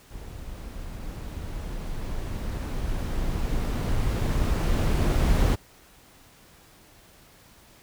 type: noise with level ramp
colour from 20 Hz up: brown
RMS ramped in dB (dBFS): -39 to -19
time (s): 0.1-5.56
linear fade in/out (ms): 20
effects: pink hiss -54 dBFS RMS until 7.82 s